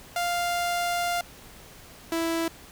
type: tone pair in turn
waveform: sawtooth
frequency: 698.5 / 330.3 Hz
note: F5 / E4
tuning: 0 / +4 cents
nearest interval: octave + minor second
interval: 1296 cents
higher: first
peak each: -21 dBFS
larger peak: neither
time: 0.16-1.21 / 2.12-2.48 s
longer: first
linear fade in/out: 2 ms
effects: pink hiss -48 dBFS RMS until 2.71 s